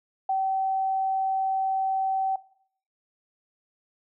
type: tone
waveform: sine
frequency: 768 Hz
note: G5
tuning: 36 cents flat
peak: -22 dBFS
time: 0.29-2.36 s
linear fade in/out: 5 ms
effects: noise-tail reverb RT60 0.6 s tail -20 dB re dry